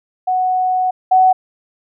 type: tone pair in turn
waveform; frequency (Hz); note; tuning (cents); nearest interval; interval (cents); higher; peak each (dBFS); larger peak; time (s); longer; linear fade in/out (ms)
sine; 740 / 747.3; F#5 / F#5; 0 / +17; unison; 17; second; -13 / -7; second; 0.27-0.91 / 1.11-1.33; first; 10
effects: none